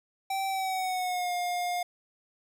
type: tone with pitch glide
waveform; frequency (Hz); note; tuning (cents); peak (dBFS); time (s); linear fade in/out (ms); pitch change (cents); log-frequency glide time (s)
square; 775 to 710.7; G5 to F5; -20 to +30; -29; 0.3-1.83; 5; -150; 0.47-1.33
effects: none